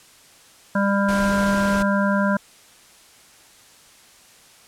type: harmonic tone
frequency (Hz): 199.4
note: G3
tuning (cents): +30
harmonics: 1 / 3 / 5 / 7 / 8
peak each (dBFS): -19 / -24 / -26 / -27 / -28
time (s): 0.75-2.37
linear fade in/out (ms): 5
type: noise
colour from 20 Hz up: pink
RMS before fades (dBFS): -30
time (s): 1.08-1.83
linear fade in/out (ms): 10
effects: white hiss -50 dBFS RMS until 4.67 s + low-pass 10000 Hz 12 dB/octave